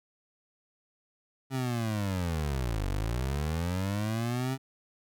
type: linear two-way sweep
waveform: 25% pulse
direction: down then up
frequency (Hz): 134.9 to 46.25 to 134.9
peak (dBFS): -25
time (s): 1.5-4.58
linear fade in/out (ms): 50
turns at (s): 2.88
effects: none

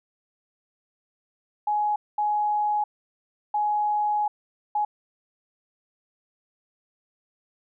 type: tone bursts at uneven times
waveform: sine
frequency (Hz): 838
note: G#5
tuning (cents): +15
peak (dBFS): -21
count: 4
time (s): 1.67-1.96 / 2.18-2.84 / 3.54-4.28 / 4.75-4.85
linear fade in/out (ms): 5
effects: none

